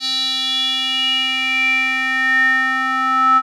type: tone with band-pass filter sweep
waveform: square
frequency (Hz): 261.6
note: C4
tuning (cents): 0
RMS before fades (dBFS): -17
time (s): 0-3.42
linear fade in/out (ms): 50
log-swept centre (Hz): 4200 to 1300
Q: 8.9
effects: none